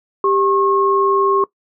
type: tone pair together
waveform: sine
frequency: 393.8 / 1084 Hz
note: G4 / C#6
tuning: +8 / -39 cents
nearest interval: octave + tritone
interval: 1753 cents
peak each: -15 dBFS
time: 0.24-1.44 s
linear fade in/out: 2 ms
effects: noise-tail reverb RT60 0.1 s tail -20 dB re dry